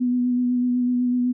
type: tone with vibrato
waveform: sine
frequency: 247.1 Hz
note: B3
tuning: 1 cent sharp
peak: -18 dBFS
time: 0-1.33 s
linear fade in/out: 20 ms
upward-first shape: sine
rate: 8 Hz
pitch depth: 18 cents each way
effects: none